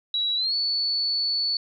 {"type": "tone with pitch glide", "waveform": "sine", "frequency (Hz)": [3896, 4450], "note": ["B7", "C#8"], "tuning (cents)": [-24, 6], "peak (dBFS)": -22, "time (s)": [0.14, 1.57], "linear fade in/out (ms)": 2, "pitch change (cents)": 230, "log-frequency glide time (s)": [0.36, 0.55], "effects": []}